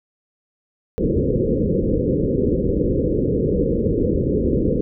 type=low-pass noise; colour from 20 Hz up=white; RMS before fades=-19 dBFS; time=0.98-4.81 s; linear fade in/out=0 ms; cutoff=520 Hz; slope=96 dB/octave; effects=none